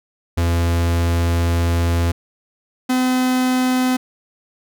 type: tone pair in turn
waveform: 45% pulse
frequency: 85 / 254.7 Hz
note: F2 / C4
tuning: -46 / -46 cents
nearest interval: octave + perfect fifth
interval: 1900 cents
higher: second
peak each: -15 dBFS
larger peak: neither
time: 0.37-2.12 / 2.89-3.97 s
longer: first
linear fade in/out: 10 ms
effects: none